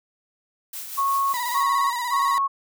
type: noise with tremolo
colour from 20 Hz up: blue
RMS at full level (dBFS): -33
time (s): 0.73-1.63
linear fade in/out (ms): 5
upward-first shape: sine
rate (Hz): 5.4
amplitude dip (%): 40
type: tone bursts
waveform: sine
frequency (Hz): 1100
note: C#6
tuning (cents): -14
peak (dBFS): -19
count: 3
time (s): 0.97-2.48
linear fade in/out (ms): 20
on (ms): 370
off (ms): 200
type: tone with vibrato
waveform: 35% pulse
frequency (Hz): 969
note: B5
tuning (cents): -33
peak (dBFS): -23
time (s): 1.34-2.38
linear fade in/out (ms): 0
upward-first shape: square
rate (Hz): 17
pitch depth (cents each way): 42
effects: none